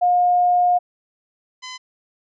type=tone pair in turn; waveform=sine / 10% pulse; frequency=714 / 1016.5 Hz; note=F5 / B5; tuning=+38 / +50 cents; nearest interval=tritone; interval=612 cents; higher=second; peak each=-13 / -23 dBFS; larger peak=first; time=0.01-0.79 / 1.62-1.78 s; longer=first; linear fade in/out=20 ms; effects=resampled to 16000 Hz